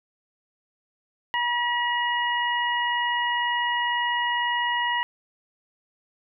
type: harmonic tone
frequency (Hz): 962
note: B5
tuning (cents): -46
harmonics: 1 / 2 / 3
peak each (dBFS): -25 / -26 / -30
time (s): 1.34-5.03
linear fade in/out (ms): 0
effects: none